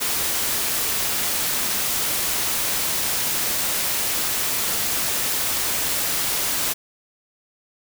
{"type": "noise", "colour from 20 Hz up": "white", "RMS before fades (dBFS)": -23, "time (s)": [0, 6.74], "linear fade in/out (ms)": 20, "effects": []}